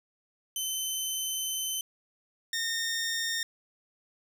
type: tone pair in turn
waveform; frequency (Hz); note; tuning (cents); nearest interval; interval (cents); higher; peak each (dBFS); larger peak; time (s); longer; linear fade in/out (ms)
15% pulse; 3065 / 1832.1; G7 / A#6; -40 / -30; major sixth; 890; first; -23; neither; 0.56-1.81 / 2.53-3.43; first; 2
effects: none